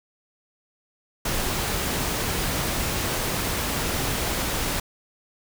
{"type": "noise", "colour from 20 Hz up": "pink", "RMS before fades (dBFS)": -26, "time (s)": [1.25, 4.8], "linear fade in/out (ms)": 5, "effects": []}